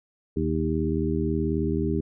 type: harmonic tone with a mistuned harmonic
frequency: 78.6 Hz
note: D#2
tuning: 18 cents sharp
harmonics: 1 / 2 / 3 / 4 / 5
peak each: -29 / -29 / -29 / -29 / -29 dBFS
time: 0.36-2.01 s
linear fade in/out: 10 ms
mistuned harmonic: 5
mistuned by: +22 cents
effects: none